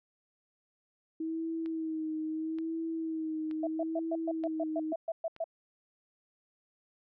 sine tone with vibrato, 319.8 Hz, D#4, 48 cents sharp, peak -32 dBFS, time 1.2-4.93 s, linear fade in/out 5 ms, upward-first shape sine, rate 0.77 Hz, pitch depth 39 cents each way
click train, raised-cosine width 0.3 ms, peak -35 dBFS, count 5, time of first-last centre 1.66-5.364 s, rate 1.08 Hz
sine tone bursts, 659.3 Hz, E5, in tune, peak -30 dBFS, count 12, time 3.63-5.442 s, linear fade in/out 5 ms, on 41 ms, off 120 ms
effects none

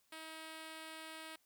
5% pulse tone, 318.4 Hz, D#4, 40 cents sharp, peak -36 dBFS, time 0.12-1.36 s, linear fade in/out 5 ms, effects white hiss -75 dBFS RMS until 1.45 s

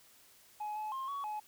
sine tone with pitch steps, 843 / 856 / 1063 / 1122 / 848 Hz, G#5 / A5 / C6 / C#6 / G#5, +26 / -48 / +27 / +21 / +36 cents, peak -34 dBFS, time 0.6-1.4 s, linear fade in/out 10 ms, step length 160 ms, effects tanh soft clip ceiling -35 dBFS + white hiss -62 dBFS RMS until 1.47 s

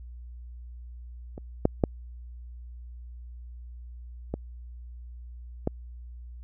clicks, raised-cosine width 2 ms, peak -25 / -6 / -7 / -16 / -12 dBFS, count 5, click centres 1.379 / 1.654 / 1.838 / 4.34 / 5.674 s, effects added 60 Hz sine -40 dBFS peak until 6.43 s

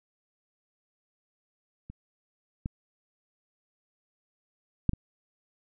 clicks, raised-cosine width 5 ms, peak -29 / -19 / -10 / -20 dBFS, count 4, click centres 1.9 / 2.659 / 4.893 / 4.934 s, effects none

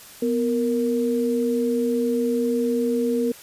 sine tone pair together, 246.9 / 466.1 Hz, B3 / A#4, 0 / 0 cents, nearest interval major seventh, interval 1100 cents, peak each -22 dBFS, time 0.22-3.32 s, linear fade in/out 5 ms, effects white hiss -44 dBFS RMS until 3.42 s + resampled to 32000 Hz

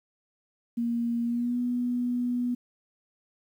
sine tone with pitch glide, 235 to 244.7 Hz, A#3 to B3, +14 to -16 cents, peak -25 dBFS, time 0.77-2.55 s, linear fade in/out 10 ms, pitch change +70 cents, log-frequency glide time 1.24-1.58 s, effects 10-bit

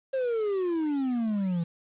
triangle exponential sweep, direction down, 542 to 164.81 Hz, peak -23 dBFS, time 0.13-1.64 s, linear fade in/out 10 ms, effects resampled to 8000 Hz + 9-bit

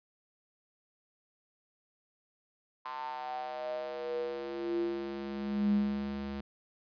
square tone with high-pass filter sweep, 69.1 Hz, C#2, 5 cents flat, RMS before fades -35 dBFS, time 2.85-6.41 s, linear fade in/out 5 ms, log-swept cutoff 1000 to 140 Hz, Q 9.3, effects resampled to 11025 Hz

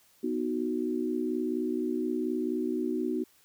sine chord, B major, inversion none, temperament equal, 246.9 / 311.1 / 370 Hz, B3 / D#4 / F#4, 0 / 0 / 0 cents, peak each -32 dBFS, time 0.23-3.24 s, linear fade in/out 10 ms, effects white hiss -63 dBFS RMS until 3.44 s

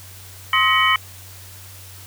sine tone cluster, 1057 / 1273 / 1899 / 2242 / 3014 Hz, C6 / D#6 / A#6 / C#7 / F#7, +17 / +39 / +32 / +19 / +31 cents, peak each -20 dBFS, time 0.53-0.96 s, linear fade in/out 2 ms, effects added 94 Hz sine -41 dBFS peak until 2.06 s + white hiss -42 dBFS RMS until 2.06 s

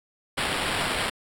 white noise with sample-and-hold, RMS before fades -27 dBFS, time 0.37-1.1 s, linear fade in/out 10 ms, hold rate 6300 Hz, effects low-pass 12000 Hz 12 dB/octave

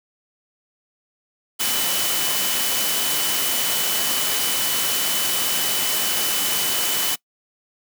sine tone in noise, 3000 Hz, F#7, 23 cents sharp, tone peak -28 dBFS, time 1.59-7.16 s, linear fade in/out 20 ms, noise white, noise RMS -22 dBFS, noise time 1.59-7.16 s, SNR -9 dB, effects noise-tail reverb RT60 0.1 s tail -23 dB re dry + high-pass 150 Hz 12 dB/octave

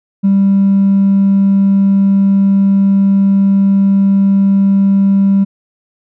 sine tone with hard clipping, 196.4 Hz, G3, 4 cents sharp, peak -7 dBFS, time 0.23-5.45 s, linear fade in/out 20 ms, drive 1 dB, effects none

